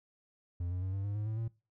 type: tone with pitch steps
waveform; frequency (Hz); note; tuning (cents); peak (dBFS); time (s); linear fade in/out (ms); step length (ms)
triangle; 87.4 / 90.74 / 94.22 / 97.82 / 101.56 / 105.45 / 109.48 / 113.67; F2 / F#2 / F#2 / G2 / G#2 / G#2 / A2 / A#2; +2 / -33 / +32 / -3 / -38 / +27 / -8 / -43; -31; 0.6-1.48; 5; 110
effects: noise-tail reverb RT60 0.3 s tail -22 dB re dry